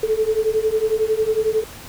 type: beating tone pair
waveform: sine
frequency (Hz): 431.1 / 442.1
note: A4 / A4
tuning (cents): -35 / +8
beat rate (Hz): 11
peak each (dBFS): -20 / -19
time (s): 0.03-1.64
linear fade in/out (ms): 5
effects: pink hiss -38 dBFS RMS until 1.88 s